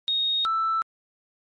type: tone pair in turn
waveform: sine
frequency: 3729 / 1324.1 Hz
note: A#7 / E6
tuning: 0 / +7 cents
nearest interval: octave + tritone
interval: 1793 cents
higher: first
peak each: -20 dBFS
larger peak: neither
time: 0.08-0.45 / 0.45-0.82 s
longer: neither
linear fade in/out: 0 ms
effects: tanh soft clip ceiling -18 dBFS + MP3 48 kbps